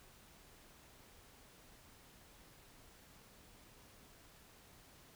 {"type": "silence", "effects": ["pink hiss -62 dBFS RMS until 5.15 s"]}